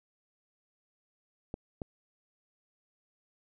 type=clicks; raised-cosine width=2 ms; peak=-23 dBFS; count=2; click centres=1.541 / 1.818 s; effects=none